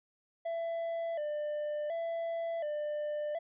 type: tone with vibrato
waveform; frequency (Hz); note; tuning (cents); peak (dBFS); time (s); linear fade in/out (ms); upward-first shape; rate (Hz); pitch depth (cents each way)
triangle; 631; D#5; +24; -31; 0.45-3.39; 10; square; 0.69; 98
effects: resampled to 8000 Hz